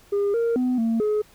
sine tone with pitch steps, 404.1 / 464.5 / 251.8 / 227.4 / 423.3 Hz, G#4 / A#4 / B3 / A#3 / G#4, -47 / -6 / +34 / -43 / +33 cents, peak -17 dBFS, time 0.12-1.22 s, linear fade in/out 10 ms, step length 220 ms, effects tanh soft clip ceiling -18 dBFS + pink hiss -54 dBFS RMS until 1.34 s

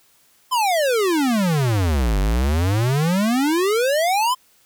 square exponential two-way sweep, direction down then up, 1052 to 46.97 to 1052 Hz, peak -17 dBFS, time 0.51-4.35 s, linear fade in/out 20 ms, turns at 2.19 s, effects white hiss -57 dBFS RMS until 4.65 s

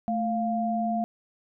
sine tone pair together, 220 / 698.5 Hz, A3 / F5, 0 / 0 cents, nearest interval octave + minor sixth, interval 2000 cents, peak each -27 dBFS, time 0.08-1.04 s, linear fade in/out 0 ms, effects none

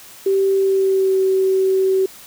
sine tone with pitch glide, 388.7 to 380.9 Hz, G4 to G4, -15 to -50 cents, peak -13 dBFS, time 0.26-2.06 s, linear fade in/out 5 ms, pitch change -35 cents, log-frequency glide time 0.54-1.2 s, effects white hiss -41 dBFS RMS until 2.26 s

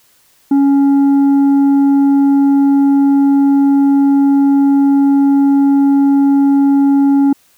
sine tone with tanh clipping, 278.3 Hz, C#4, 7 cents sharp, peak -8 dBFS, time 0.51-7.33 s, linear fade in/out 5 ms, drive 5 dB, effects white hiss -52 dBFS RMS until 7.57 s

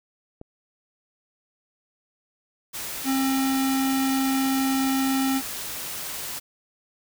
click, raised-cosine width 2 ms, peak -26 dBFS, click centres 0.414 s
white noise, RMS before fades -33 dBFS, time 2.73-6.4 s, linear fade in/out 20 ms
square tone, 267.3 Hz, C4, 37 cents sharp, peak -22 dBFS, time 3.04-5.42 s, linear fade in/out 50 ms
effects none

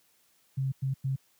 sine tone bursts at uneven times, 134.1 Hz, C3, 43 cents sharp, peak -26 dBFS, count 3, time 0.57-0.72 / 0.82-0.94 / 1.04-1.16 s, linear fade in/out 10 ms, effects white hiss -67 dBFS RMS until 1.39 s + high-pass 80 Hz 12 dB/octave

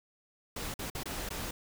pink noise with dropouts, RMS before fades -38 dBFS, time 0.56-1.51 s, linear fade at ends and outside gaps 5 ms, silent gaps 0.741-0.79 / 0.901-0.949 / 1.034-1.056 / 1.291-1.304 s, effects none

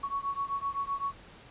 sine beating tone pair, 1111 / 1118.8 Hz, C#6 / C#6, +4 / +16 cents, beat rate 7.8 Hz, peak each -33 / -34 dBFS, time 0.03-1.13 s, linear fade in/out 10 ms, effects pink hiss -52 dBFS RMS until 1.5 s + resampled to 8000 Hz

